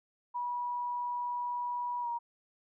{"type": "tone with pitch glide", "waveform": "sine", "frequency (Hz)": [972, 946], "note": ["B5", "A#5"], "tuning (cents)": [-28, 25], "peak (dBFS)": -32, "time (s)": [0.34, 2.19], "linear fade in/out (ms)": 20, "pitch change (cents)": -47, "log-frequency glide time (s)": [2.01, 2.08], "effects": []}